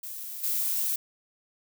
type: noise with level steps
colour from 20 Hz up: violet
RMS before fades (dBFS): -38 / -28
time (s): 0.03-0.96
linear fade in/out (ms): 5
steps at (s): 0.43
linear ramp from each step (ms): 10
effects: none